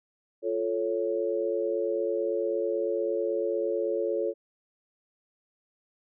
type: chord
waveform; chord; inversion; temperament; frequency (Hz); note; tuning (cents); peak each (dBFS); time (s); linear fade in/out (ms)
sine; F augmented; none; equal with one note detuned; 349.2 / 438.2 / 554.4; F4 / A4 / C#5; 0 / -7 / 0; -31 / -29 / -30; 0.42-4.34; 50
effects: none